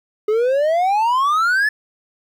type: exponential sweep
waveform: triangle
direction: up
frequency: 415.3 to 1760 Hz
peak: -12 dBFS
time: 0.28-1.69 s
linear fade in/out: 5 ms
effects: 9-bit